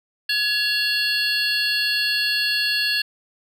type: tone cluster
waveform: triangle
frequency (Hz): 1686 / 2759 / 3381 / 4332 / 4635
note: G#6 / F7 / G#7 / C#8 / D8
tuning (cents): +26 / -22 / +30 / -41 / -24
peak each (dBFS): -23 / -23 / -28 / -22 / -30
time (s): 0.29-3.02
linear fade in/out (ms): 5
effects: none